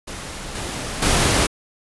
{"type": "noise with level steps", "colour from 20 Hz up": "pink", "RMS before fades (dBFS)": [-32, -28, -17], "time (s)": [0.07, 1.47], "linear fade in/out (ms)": 10, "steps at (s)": [0.55, 1.02], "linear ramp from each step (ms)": 5, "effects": ["resampled to 24000 Hz"]}